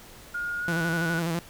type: tone with pitch glide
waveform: sine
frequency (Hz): 1426 to 1469.5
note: F6 to F#6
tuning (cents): +36 to -12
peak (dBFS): -28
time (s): 0.34-1.2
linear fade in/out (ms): 10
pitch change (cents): +52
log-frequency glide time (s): 0.59-0.69
type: tone with vibrato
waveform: sawtooth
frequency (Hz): 167.2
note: E3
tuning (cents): +25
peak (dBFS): -22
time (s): 0.68-1.39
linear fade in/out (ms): 0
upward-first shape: square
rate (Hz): 12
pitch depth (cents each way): 45
effects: pink hiss -48 dBFS RMS until 1.49 s